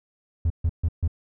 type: tone bursts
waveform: triangle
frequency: 82.41 Hz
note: E2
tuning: in tune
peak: -16 dBFS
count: 4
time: 0.45-1.078 s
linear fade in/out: 5 ms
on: 52 ms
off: 140 ms
effects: tanh soft clip ceiling -13 dBFS